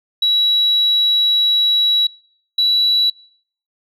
sine tone pair in turn, 3900 / 3927 Hz, B7 / B7, -23 / -11 cents, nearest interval unison, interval 12 cents, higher second, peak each -11 dBFS, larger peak neither, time 0.22-2.07 / 2.58-3.1 s, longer first, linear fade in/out 5 ms, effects noise-tail reverb RT60 0.6 s tail -26 dB re dry + tanh soft clip ceiling -7 dBFS

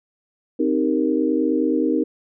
sine chord, C minor seventh, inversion none, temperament equal, 261.6 / 311.1 / 392 / 466.2 Hz, C4 / Eb4 / G4 / Bb4, 0 / 0 / 0 / 0 cents, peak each -22 / -20 / -26 / -24 dBFS, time 0.59-2.04 s, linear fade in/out 10 ms, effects none

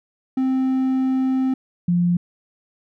triangle / sine tone pair in turn, 261.6 / 175.03 Hz, C4 / F3, 0 / +4 cents, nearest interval perfect fifth, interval 696 cents, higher first, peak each -15 dBFS, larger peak neither, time 0.37-1.54 / 1.88-2.17 s, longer first, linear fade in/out 5 ms, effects none

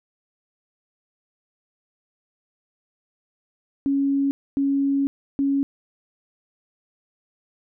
sine tone bursts at uneven times, 277.2 Hz, C#4, in tune, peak -18 dBFS, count 3, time 3.86-4.31 / 4.57-5.07 / 5.39-5.63 s, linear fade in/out 0 ms, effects none

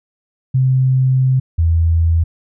sine tone pair in turn, 130.4 / 82.72 Hz, C3 / E2, -5 / +7 cents, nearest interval minor sixth, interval 788 cents, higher first, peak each -10 dBFS, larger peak neither, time 0.54-1.4 / 1.58-2.24 s, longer first, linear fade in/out 10 ms, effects none

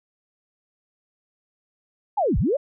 sine linear two-way sweep, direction down then up, 888 to 32.32 to 607 Hz, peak -18 dBFS, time 2.17-2.57 s, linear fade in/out 10 ms, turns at 2.38 s, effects none

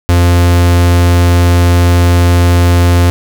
45% pulse tone, 87.31 Hz, F2, in tune, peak -5 dBFS, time 0.09-3.1 s, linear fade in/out 0 ms, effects none

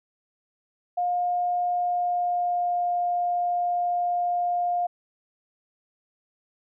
sine tone with pitch glide, 711 to 706.1 Hz, F5 to F5, +31 to +19 cents, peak -22 dBFS, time 0.97-4.87 s, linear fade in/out 10 ms, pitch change -12 cents, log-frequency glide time 1.7-2.9 s, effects none

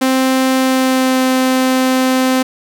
sawtooth tone with pitch glide, 261.6 to 258.9 Hz, C4 to C4, 0 to -18 cents, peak -7 dBFS, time 0.01-2.43 s, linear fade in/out 10 ms, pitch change -18 cents, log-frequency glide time 0.55-1.22 s, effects none

